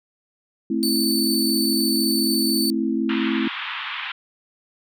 sine chord, A minor, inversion none, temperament just, 220 / 264 / 330 Hz, A3 / C4 / E4, 0 / +16 / +2 cents, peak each -24 dBFS, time 0.7-3.48 s, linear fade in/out 5 ms
sawtooth tone, 4513 Hz, C#8, 30 cents sharp, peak -19 dBFS, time 0.83-2.7 s, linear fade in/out 0 ms
white band-pass noise, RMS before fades -30 dBFS, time 3.09-4.12 s, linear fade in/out 5 ms, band 910 to 3400 Hz, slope 48 dB/octave
effects none

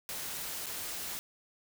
white noise with dropouts, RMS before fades -39 dBFS, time 0.09-1.19 s, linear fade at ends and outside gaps 0 ms, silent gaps 0.66-0.666 s, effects none

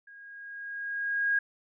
sine tone with level ramp, 1635 Hz, G#6, 28 cents flat, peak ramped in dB -48 to -22 dBFS, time 0.07-1.39 s, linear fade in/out 5 ms, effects none

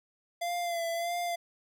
square tone with vibrato, 685 Hz, F5, 34 cents flat, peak -31 dBFS, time 0.41-1.36 s, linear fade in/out 10 ms, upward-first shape sine, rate 1.6 Hz, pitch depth 40 cents each way, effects none

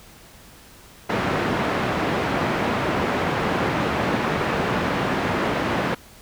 pink band-pass noise, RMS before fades -23 dBFS, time 1.09-5.95 s, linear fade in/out 10 ms, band 140 to 2000 Hz, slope 12 dB/octave, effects pink hiss -47 dBFS RMS until 6.21 s

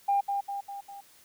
sine tone with echo, 800 Hz, G5, 35 cents sharp, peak -21 dBFS, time 0.08-0.21 s, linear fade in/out 10 ms, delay 200 ms, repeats 4, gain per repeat -5 dB, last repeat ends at 1.01 s, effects tanh soft clip ceiling -17 dBFS + white hiss -58 dBFS RMS until 1.24 s

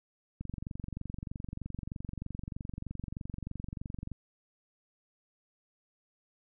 click train, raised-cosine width 5 ms, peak -26 dBFS, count 87, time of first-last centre 0.41-4.117 s, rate 23.2 Hz, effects none

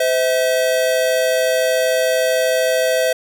square tone pair together, 513 / 646.3 Hz, C5 / E5, -34 / -34 cents, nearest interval major third, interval 400 cents, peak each -18 dBFS, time 0-3.13 s, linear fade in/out 5 ms, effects none

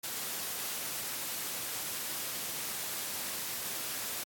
white noise, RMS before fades -37 dBFS, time 0.03-4.24 s, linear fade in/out 10 ms, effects high-pass 100 Hz 12 dB/octave + AAC 64 kbps

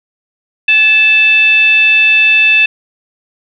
sine tone with frequency modulation, 2637 Hz, E7, in tune, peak -5 dBFS, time 0.68-2.66 s, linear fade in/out 5 ms, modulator 914 Hz, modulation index 0.48, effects none

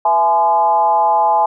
sine tone with frequency modulation, 845 Hz, G#5, 30 cents sharp, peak -10 dBFS, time 0.05-1.46 s, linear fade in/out 5 ms, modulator 180 Hz, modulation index 0.85, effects none

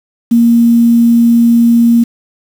sine tone with quantisation, 233.9 Hz, A#3, 6 cents sharp, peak -4 dBFS, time 0.31-2.04 s, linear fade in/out 10 ms, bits 5, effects none

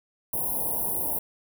white band-stop noise, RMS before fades -28 dBFS, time 0.33-1.19 s, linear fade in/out 5 ms, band 1000 to 9800 Hz, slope 96 dB/octave, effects none

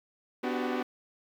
sawtooth chord, G major seventh, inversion first, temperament equal with one note detuned, 250.5 / 293.7 / 370 / 392 Hz, B3 / D4 / F#4 / G4, +25 / 0 / 0 / 0 cents, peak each -28 / -33 / -31 / -34 dBFS, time 0.43-0.83 s, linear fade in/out 10 ms, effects low-pass 3000 Hz 12 dB/octave + 10-bit

